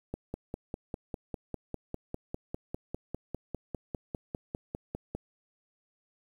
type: click train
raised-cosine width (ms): 2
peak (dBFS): -21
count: 26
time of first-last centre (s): 0.14-5.15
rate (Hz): 4.99
effects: 9-bit